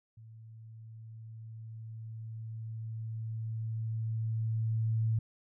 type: tone with level ramp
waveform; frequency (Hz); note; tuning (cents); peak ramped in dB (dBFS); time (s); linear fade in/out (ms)
sine; 111.7; A2; +27; -49 to -26; 0.17-5.19; 5
effects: none